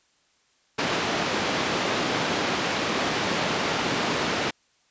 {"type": "band-pass noise", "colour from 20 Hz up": "pink", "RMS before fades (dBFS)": -26, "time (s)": [0.78, 4.51], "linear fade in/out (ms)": 10, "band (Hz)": [210, 4400], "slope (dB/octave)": 12, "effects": ["white hiss -65 dBFS RMS until 4.9 s", "resampled to 16000 Hz"]}